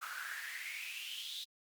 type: noise with high-pass filter sweep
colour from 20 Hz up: pink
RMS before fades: -44 dBFS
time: 0.01-1.45 s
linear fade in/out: 20 ms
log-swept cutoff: 1300 to 3800 Hz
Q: 8.1
effects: Opus 48 kbps